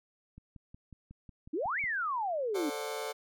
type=click train; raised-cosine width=5 ms; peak=-37 dBFS; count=9; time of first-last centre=0.38-1.84 s; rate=5.48 Hz
type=exponential two-way sweep; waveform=sine; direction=up then down; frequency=277.2 to 2347 to 277.2 Hz; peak=-30 dBFS; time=1.53-2.7 s; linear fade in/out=10 ms; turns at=1.8 s
type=chord; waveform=sawtooth; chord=D dominant seventh; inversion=second; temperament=just; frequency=440.5 / 528.6 / 587.3 / 734.2 Hz; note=A4 / C5 / D5 / F#5; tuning=+2 / +18 / 0 / -14 cents; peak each=-34 / -38 / -38 / -40 dBFS; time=2.54-3.13 s; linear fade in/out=20 ms
effects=none